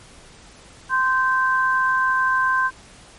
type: tone pair together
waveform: sine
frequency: 1040 / 1558.2 Hz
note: C6 / G6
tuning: -11 / -11 cents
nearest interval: perfect fifth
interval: 700 cents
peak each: -19 dBFS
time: 0.89-2.71 s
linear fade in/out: 50 ms
effects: pink hiss -46 dBFS RMS until 3.18 s + MP3 48 kbps